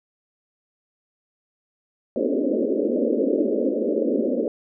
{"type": "band-pass noise", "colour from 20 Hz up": "pink", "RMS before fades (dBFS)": -22, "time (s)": [2.16, 4.48], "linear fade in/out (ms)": 2, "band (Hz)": [220, 580], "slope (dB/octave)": 96, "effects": []}